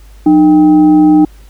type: tone with frequency modulation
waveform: sine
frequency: 305.3 Hz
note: D#4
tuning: 33 cents flat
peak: -3 dBFS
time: 0.26-1.25 s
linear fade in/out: 5 ms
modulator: 485 Hz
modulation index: 0.42
effects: added 50 Hz sine -34 dBFS peak until 1.49 s + pink hiss -47 dBFS RMS until 1.49 s